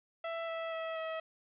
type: tone with pitch steps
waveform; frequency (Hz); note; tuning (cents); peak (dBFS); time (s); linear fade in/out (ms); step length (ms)
sawtooth; 663 / 656.5 / 650.1 / 643.8; E5 / E5 / E5 / E5; +10 / -7 / -24 / -41; -32; 0.24-1.2; 5; 240
effects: resampled to 8000 Hz + 11-bit